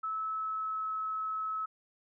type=tone with pitch glide; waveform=sine; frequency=1302 to 1293 Hz; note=E6 to E6; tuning=-22 to -34 cents; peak=-32 dBFS; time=0.03-1.66 s; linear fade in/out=10 ms; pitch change=-12 cents; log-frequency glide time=0.18-0.92 s; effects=none